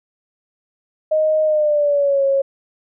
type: tone with pitch glide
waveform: sine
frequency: 622 to 547.8 Hz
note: D#5 to C#5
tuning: -1 to -21 cents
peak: -13 dBFS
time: 1.11-2.42 s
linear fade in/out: 10 ms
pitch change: -220 cents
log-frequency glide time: 1.44-2.24 s
effects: none